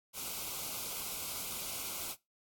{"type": "band-stop noise", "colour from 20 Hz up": "white", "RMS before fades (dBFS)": -40, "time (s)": [0.13, 2.16], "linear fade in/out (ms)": 50, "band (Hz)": [1500, 2100], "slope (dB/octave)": 96, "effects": ["noise-tail reverb RT60 0.2 s tail -20 dB re dry", "AAC 64 kbps"]}